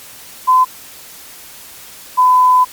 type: tone pair in turn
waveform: sine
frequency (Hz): 1020 / 1007.1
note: C6 / B5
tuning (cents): -44 / +34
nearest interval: unison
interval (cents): 22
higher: first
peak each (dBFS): -6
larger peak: neither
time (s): 0.47-0.65 / 2.17-2.65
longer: second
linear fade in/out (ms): 20
effects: white hiss -36 dBFS RMS until 2.72 s + MP3 96 kbps